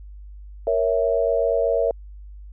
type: chord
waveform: sine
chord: A# diminished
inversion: none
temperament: equal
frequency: 466.2 / 554.4 / 659.3 Hz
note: A#4 / C#5 / E5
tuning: 0 / 0 / 0 cents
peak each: -22 dBFS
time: 0.67-1.91 s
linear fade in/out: 2 ms
effects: added 50 Hz sine -37 dBFS peak until 2.52 s